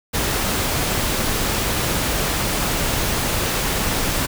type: noise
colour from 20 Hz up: pink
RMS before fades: -21 dBFS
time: 0.13-4.27 s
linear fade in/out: 20 ms
effects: none